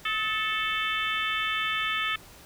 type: harmonic tone with a mistuned harmonic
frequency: 440 Hz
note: A4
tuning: in tune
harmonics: 3 / 4 / 5 / 6 / 7 / 8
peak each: -31 / -32 / -33 / -34 / -34 / -35 dBFS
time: 0.05-2.16 s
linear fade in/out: 5 ms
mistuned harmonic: 3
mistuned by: -48 cents
effects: pink hiss -50 dBFS RMS until 2.45 s